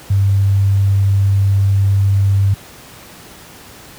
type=tone; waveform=sine; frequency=98.6 Hz; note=G2; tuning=11 cents sharp; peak=-9 dBFS; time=0.1-2.54 s; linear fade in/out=5 ms; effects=pink hiss -38 dBFS RMS until 3.98 s + high-pass 60 Hz 12 dB/octave